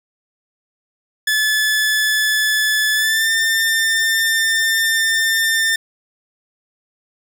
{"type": "tone with pitch glide", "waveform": "sawtooth", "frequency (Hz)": [1728, 1798.3], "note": ["A6", "A6"], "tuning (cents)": [-32, 37], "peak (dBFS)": -11, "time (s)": [1.27, 5.76], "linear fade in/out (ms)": 5, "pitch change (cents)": 69, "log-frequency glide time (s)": [2.94, 3.29], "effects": []}